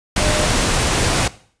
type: tone in noise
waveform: sine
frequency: 607 Hz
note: D#5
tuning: 43 cents flat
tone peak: -22 dBFS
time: 0.2-0.46 s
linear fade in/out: 5 ms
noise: pink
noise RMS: -17 dBFS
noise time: 0.16-1.28 s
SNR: -8 dB
effects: noise-tail reverb RT60 0.5 s tail -18 dB re dry + resampled to 22050 Hz